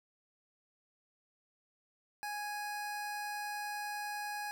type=tone; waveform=25% pulse; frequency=830 Hz; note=G#5; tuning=1 cent flat; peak=-34 dBFS; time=2.23-4.51 s; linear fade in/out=0 ms; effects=11-bit